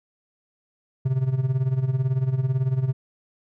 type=tone with tremolo; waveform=triangle; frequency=130.81 Hz; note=C3; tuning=in tune; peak=-15 dBFS; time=1.05-2.93 s; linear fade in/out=10 ms; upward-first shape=sine; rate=18 Hz; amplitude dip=75%; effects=none